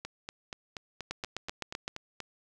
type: two click trains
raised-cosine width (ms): 0.2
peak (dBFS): -21 / -17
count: 10 / 7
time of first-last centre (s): 0.05-2.203 / 1.11-1.879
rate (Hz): 4.18 / 7.8
effects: none